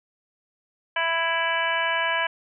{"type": "harmonic tone", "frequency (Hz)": 330.9, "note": "E4", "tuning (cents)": 7, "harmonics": [2, 3, 4, 5, 6, 7, 8, 9], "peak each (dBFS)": [-30, -27, -38, -26, -37, -29, -38, -31], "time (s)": [0.96, 2.27], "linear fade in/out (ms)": 5, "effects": []}